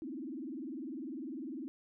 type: tone with vibrato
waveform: sine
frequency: 283.6 Hz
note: C#4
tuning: 40 cents sharp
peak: -39 dBFS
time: 0.02-1.68 s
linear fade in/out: 0 ms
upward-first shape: sine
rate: 20 Hz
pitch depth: 290 cents each way
effects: none